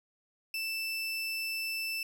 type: tone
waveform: 30% pulse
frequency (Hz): 2652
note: E7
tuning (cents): +10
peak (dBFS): -30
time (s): 0.54-2.03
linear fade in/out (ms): 2
effects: none